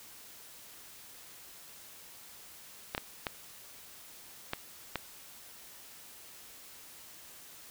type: clicks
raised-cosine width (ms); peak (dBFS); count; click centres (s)
0.3; -16; 5; 2.949 / 2.979 / 3.268 / 4.534 / 4.957
effects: white hiss -52 dBFS RMS until 7.7 s